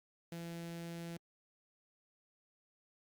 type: tone with notch filter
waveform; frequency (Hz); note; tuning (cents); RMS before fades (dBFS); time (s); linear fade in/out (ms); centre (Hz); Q
sawtooth; 168.8; E3; +41; -45; 0.32-1.17; 2; 1100; 1.9
effects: Opus 48 kbps